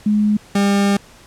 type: tone pair in turn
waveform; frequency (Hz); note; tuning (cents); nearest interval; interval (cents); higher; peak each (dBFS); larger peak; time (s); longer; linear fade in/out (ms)
sine / 40% pulse; 210 / 200.2; G#3 / G3; +19 / +37; minor second; 82; first; -12; neither; 0.06-0.37 / 0.55-0.97; second; 5
effects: pink hiss -45 dBFS RMS until 1.26 s + low-pass 10000 Hz 12 dB/octave